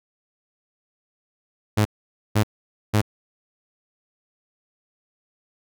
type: tone bursts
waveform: sawtooth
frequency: 106 Hz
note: G#2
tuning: 36 cents sharp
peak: -12 dBFS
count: 3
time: 1.77-3.016 s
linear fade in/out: 10 ms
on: 82 ms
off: 500 ms
effects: none